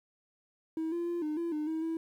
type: tone with pitch steps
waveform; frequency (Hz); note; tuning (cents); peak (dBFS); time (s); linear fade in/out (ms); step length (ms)
triangle; 321 / 343.1 / 345.2 / 304.2 / 338.7 / 302.9 / 319.4 / 326.3; E4 / F4 / F4 / D#4 / E4 / D#4 / D#4 / E4; -46 / -31 / -20 / -39 / +47 / -46 / +45 / -18; -28; 0.77-1.97; 2; 150
effects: tanh soft clip ceiling -26 dBFS + 11-bit